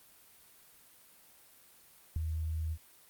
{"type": "tone with ADSR envelope", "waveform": "sine", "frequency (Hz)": 79.5, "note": "D#2", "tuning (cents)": 38, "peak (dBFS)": -27, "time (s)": [2.16, 2.78], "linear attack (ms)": 3, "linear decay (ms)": 12, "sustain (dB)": -5, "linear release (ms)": 61, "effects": ["white hiss -60 dBFS RMS until 3.09 s", "Opus 32 kbps"]}